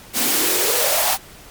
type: noise with high-pass filter sweep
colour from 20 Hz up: white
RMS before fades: -18 dBFS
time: 0.13-1.18 s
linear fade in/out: 50 ms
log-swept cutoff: 220 to 830 Hz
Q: 5.9
effects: pink hiss -42 dBFS RMS until 1.5 s + MP3 96 kbps